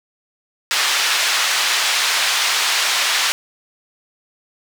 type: band-pass noise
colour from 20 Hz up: white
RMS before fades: -18 dBFS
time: 0.71-3.32 s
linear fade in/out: 0 ms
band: 1000 to 4600 Hz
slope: 12 dB/octave
effects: none